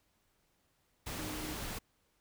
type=tone in noise; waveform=sine; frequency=307.2 Hz; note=D#4; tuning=22 cents flat; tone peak=-43 dBFS; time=1.18-1.54 s; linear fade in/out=10 ms; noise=pink; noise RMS=-41 dBFS; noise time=1.06-1.79 s; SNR=-5 dB; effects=pink hiss -75 dBFS RMS until 2.2 s